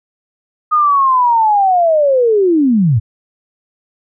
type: linear sweep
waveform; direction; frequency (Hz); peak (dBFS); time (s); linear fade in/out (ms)
sine; down; 1244.5 to 98; -8; 0.71-3; 20
effects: none